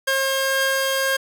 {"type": "tone pair together", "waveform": "sawtooth", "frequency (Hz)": [537, 1609.2], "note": ["C5", "G6"], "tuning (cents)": [45, 45], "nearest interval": "octave + perfect fifth", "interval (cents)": 1900, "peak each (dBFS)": -18, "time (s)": [0.07, 1.17], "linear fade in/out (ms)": 10, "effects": []}